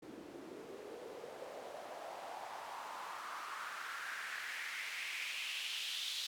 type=noise with band-pass filter sweep; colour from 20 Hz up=white; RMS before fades=-45 dBFS; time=0.02-6.27 s; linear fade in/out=10 ms; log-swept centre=300 to 3700 Hz; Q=3.4; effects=none